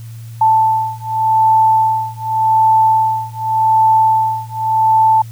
sine beating tone pair, 881 / 881.86 Hz, A5 / A5, +2 / +4 cents, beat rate 0.86 Hz, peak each -13 dBFS, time 0.41-5.22 s, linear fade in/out 5 ms, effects added 114 Hz sine -28 dBFS peak until 5.31 s + white hiss -46 dBFS RMS until 5.31 s

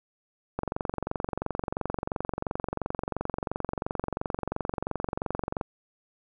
click train, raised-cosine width 1 ms, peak -15 dBFS, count 116, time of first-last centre 0.59-5.612 s, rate 22.9 Hz, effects none

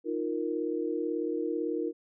sine chord, Eb suspended second, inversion none, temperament equal, 311.1 / 349.2 / 466.2 Hz, Eb4 / F4 / Bb4, 0 / 0 / 0 cents, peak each -33 dBFS, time 0.04-1.93 s, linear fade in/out 50 ms, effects none

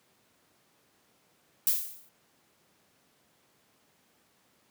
violet noise with exponential decay, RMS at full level -22 dBFS, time 1.67-2.09 s, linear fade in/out 1 ms, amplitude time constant 91 ms, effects pink hiss -67 dBFS RMS until 4.7 s + high-pass 150 Hz 12 dB/octave

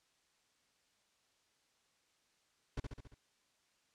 brown noise with echo, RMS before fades -38 dBFS, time 2.77-2.8 s, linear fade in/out 5 ms, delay 69 ms, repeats 5, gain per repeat -4 dB, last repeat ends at 3.145 s, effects white hiss -75 dBFS RMS until 3.94 s + low-pass 7000 Hz 12 dB/octave

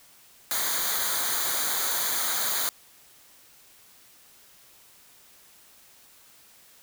white noise with comb filter, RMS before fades -27 dBFS, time 0.51-2.69 s, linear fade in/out 0 ms, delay 0.37 ms, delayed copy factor -0.75, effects white hiss -55 dBFS RMS until 6.82 s

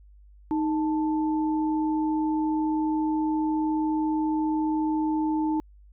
sine tone pair together, 311.3 / 880.5 Hz, D#4 / A5, +1 / +1 cents, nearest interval octave + tritone, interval 1800 cents, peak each -23 / -31 dBFS, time 0.51-5.6 s, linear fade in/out 0 ms, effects added 50 Hz sine -49 dBFS peak until 5.92 s

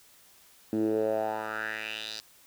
10% pulse tone with band-pass filter sweep, 108.9 Hz, A2, 17 cents flat, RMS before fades -31 dBFS, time 0.73-2.2 s, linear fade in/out 0 ms, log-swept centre 270 to 4800 Hz, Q 3.9, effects white hiss -58 dBFS RMS until 2.46 s

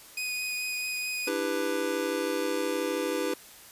sawtooth tone with vibrato, 2489 Hz, D#7, in tune, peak -27 dBFS, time 0.17-1.29 s, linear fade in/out 5 ms, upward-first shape sine, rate 4.6 Hz, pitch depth 9 cents each way
square chord, E minor seventh, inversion third, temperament just, 296.7 / 329.6 / 395.6 / 494.4 Hz, D4 / E4 / G4 / B4, +18 / 0 / +16 / +2 cents, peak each -35 / -35 / -34 / -32 dBFS, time 1.27-3.34 s, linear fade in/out 5 ms
effects white hiss -50 dBFS RMS until 3.71 s + resampled to 32000 Hz

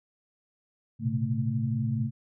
sine tone cluster, 111.3 / 123.8 / 135.7 / 222.6 Hz, A2 / B2 / C#3 / A3, +20 / +5 / -36 / +20 cents, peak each -31 dBFS, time 0.99-2.11 s, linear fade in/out 50 ms, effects none

